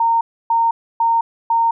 sine tone bursts, 920 Hz, A#5, 23 cents flat, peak -12 dBFS, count 4, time 0-1.71 s, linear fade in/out 5 ms, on 210 ms, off 290 ms, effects none

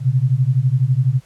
sine beating tone pair, 123.47 / 135.47 Hz, B2 / C#3, 0 / -39 cents, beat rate 12 Hz, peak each -16 / -16 dBFS, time 0-1.21 s, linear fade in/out 50 ms, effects pink hiss -53 dBFS RMS until 1.25 s + low-pass 11000 Hz 12 dB/octave

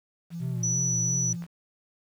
sine tone with pitch glide, 169.1 to 171.06 Hz, E3 to F3, +44 to -36 cents, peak -32 dBFS, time 0.3-1.47 s, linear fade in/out 50 ms, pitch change +20 cents, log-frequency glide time 0.42-0.65 s
triangle tone with vibrato, 123.47 Hz, B2, in tune, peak -27 dBFS, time 0.39-1.37 s, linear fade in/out 50 ms, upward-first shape sine, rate 2.9 Hz, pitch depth 85 cents each way
sine tone, 5920 Hz, F#8, in tune, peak -25 dBFS, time 0.63-1.33 s, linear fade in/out 5 ms
clicks, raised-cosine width 0.5 ms, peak -32 dBFS, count 2, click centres 1.423 / 1.439 s
effects 9-bit

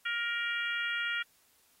harmonic tone, 470.2 Hz, A#4, 15 cents sharp, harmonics 3 / 4 / 5 / 6 / 7, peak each -34 / -36 / -38 / -40 / -41 dBFS, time 0.05-1.23 s, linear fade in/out 10 ms, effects white hiss -67 dBFS RMS until 1.8 s + AAC 48 kbps

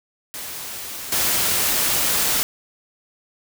white noise with level steps, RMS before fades -32 / -20 dBFS, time 0.34-2.43 s, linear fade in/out 0 ms, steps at 1.12 s, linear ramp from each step 2 ms, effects none

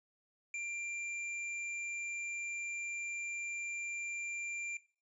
square tone, 2374 Hz, D7, 18 cents sharp, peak -38 dBFS, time 0.54-4.77 s, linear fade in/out 2 ms, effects noise-tail reverb RT60 0.4 s tail -20 dB re dry + resampled to 22050 Hz

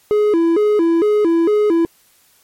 triangle tone with vibrato, 374.3 Hz, F#4, 20 cents sharp, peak -9 dBFS, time 0.11-1.85 s, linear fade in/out 0 ms, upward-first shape square, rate 2.2 Hz, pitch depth 200 cents each way, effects white hiss -54 dBFS RMS until 2.43 s + MP3 64 kbps

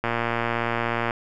click train, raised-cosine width 0.5 ms, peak -9 dBFS, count 126, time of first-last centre 0.04-1.108 s, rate 117 Hz, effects none

